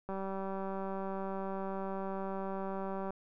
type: click train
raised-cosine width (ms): 1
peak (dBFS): -26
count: 583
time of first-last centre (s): 0.09-3.106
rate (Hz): 193
effects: none